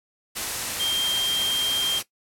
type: tone in noise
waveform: sine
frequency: 3184 Hz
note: G7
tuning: 26 cents sharp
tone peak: -21 dBFS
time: 0.79-2 s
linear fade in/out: 20 ms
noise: white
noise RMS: -28 dBFS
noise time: 0.35-2.03 s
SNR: +4 dB
effects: noise-tail reverb RT60 0.1 s tail -17 dB re dry + low-pass 12000 Hz 12 dB/octave